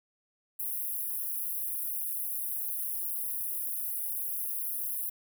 white high-pass noise, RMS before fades -34 dBFS, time 0.59-5.1 s, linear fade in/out 10 ms, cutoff 10000 Hz, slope 96 dB/octave, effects none

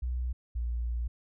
sine tone pair in turn, 61.8 / 59.01 Hz, B1 / A#1, +2 / +22 cents, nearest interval minor second, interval 80 cents, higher first, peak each -29 / -29 dBFS, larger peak neither, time 0.02-0.33 / 0.55-1.08 s, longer second, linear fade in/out 10 ms, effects none

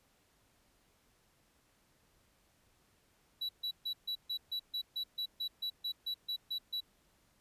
triangle tone bursts, 3928 Hz, B7, 10 cents flat, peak -33 dBFS, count 16, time 3.41-6.806 s, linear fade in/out 10 ms, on 81 ms, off 140 ms, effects pink hiss -71 dBFS RMS until 7.4 s + resampled to 32000 Hz

